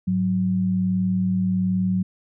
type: tone pair together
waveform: sine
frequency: 103.72 / 185 Hz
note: G#2 / F#3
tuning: -2 / 0 cents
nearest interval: minor seventh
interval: 1002 cents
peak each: -28 / -19 dBFS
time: 0.07-2.03 s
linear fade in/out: 10 ms
effects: none